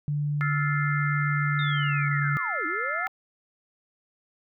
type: tone with pitch glide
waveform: sine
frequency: 146.83 to 144.22 Hz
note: D3 to D3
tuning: 0 to -31 cents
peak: -24 dBFS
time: 0.08-2.37 s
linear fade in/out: 0 ms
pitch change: -31 cents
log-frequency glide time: 1.63-1.94 s
type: chord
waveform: sine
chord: F major seventh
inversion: third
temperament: just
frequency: 1309.6 / 1396.9 / 1746.1 / 2095 Hz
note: E6 / F6 / A6 / C7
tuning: -12 / 0 / -14 / +2 cents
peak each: -32 dBFS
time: 0.41-3.07 s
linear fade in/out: 0 ms
type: linear two-way sweep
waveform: sine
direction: down then up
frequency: 3721 to 293.7 to 785 Hz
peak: -34 dBFS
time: 1.59-3.08 s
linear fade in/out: 2 ms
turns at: 2.66 s
effects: none